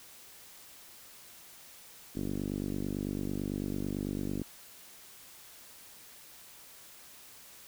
5% pulse tone with low-pass filter, 49 Hz, G1, in tune, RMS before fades -35 dBFS, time 2.15-4.43 s, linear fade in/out 10 ms, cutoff 280 Hz, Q 2, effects white hiss -53 dBFS RMS until 7.67 s

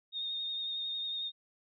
sine tone with vibrato, 3688 Hz, A#7, 19 cents flat, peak -34 dBFS, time 0.12-1.32 s, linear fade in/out 50 ms, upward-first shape sine, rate 11 Hz, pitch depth 21 cents each way, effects none

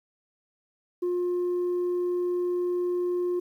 sine tone, 355.5 Hz, F4, 31 cents sharp, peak -22 dBFS, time 1.02-3.4 s, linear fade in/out 10 ms, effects tanh soft clip ceiling -23 dBFS + 10-bit

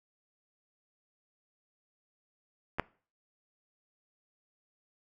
clicks, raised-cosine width 0.5 ms, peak -26 / -12 dBFS, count 2, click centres 2.785 / 2.797 s, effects noise-tail reverb RT60 0.4 s tail -22 dB re dry

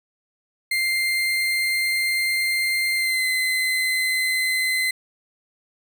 35% pulse tone with pitch glide, 2097 to 2046 Hz, C7 to C7, +3 to -39 cents, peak -18 dBFS, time 0.71-4.91 s, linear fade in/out 5 ms, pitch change -42 cents, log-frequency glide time 2.95-3.26 s, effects none

